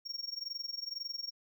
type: tone with amplitude modulation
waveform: triangle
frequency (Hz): 5540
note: F8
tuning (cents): -15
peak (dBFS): -33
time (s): 0.05-1.31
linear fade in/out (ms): 20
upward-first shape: sine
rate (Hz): 22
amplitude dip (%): 90
effects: none